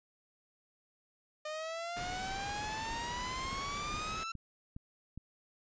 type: exponential sweep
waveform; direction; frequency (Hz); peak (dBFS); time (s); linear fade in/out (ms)
sawtooth; up; 607 to 1349; -34; 1.45-4.32; 5
type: noise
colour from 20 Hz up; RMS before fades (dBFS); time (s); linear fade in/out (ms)
pink; -43; 1.96-4.24; 10
type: click train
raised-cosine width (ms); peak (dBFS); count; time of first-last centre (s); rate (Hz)
5; -32; 5; 3.53-5.176; 2.43
effects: resampled to 16000 Hz